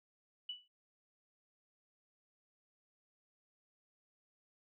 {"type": "tone with exponential decay", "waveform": "sine", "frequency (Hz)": 2960, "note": "F#7", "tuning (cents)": 0, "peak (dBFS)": -37, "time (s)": [0.49, 0.68], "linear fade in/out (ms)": 5, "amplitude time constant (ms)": 40, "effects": []}